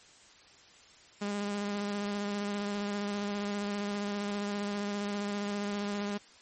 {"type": "tone with vibrato", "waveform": "sawtooth", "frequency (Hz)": 203.8, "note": "G#3", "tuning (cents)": -32, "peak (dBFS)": -28, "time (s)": [1.21, 6.18], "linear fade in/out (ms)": 10, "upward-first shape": "square", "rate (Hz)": 15, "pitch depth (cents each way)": 14, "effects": ["white hiss -57 dBFS RMS until 6.41 s", "MP3 32 kbps"]}